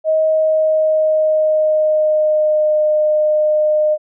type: tone with pitch glide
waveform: sine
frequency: 630 to 610.3 Hz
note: D#5 to D#5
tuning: +21 to -34 cents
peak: -11 dBFS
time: 0.04-3.98 s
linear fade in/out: 50 ms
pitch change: -55 cents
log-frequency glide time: 0.25-2.82 s
effects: none